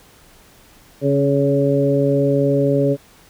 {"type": "harmonic tone with a mistuned harmonic", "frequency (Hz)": 140.5, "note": "C#3", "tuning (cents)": 24, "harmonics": [1, 2, 3, 4], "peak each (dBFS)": [-19, -19, -19, -19], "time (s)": [1.01, 2.97], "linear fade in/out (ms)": 50, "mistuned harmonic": 2, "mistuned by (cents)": -18, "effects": ["pink hiss -49 dBFS RMS until 3.29 s"]}